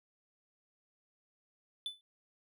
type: tone with exponential decay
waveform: triangle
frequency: 3497 Hz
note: A7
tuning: 11 cents flat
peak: -31 dBFS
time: 1.86-2.01 s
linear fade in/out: 1 ms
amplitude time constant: 32 ms
effects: none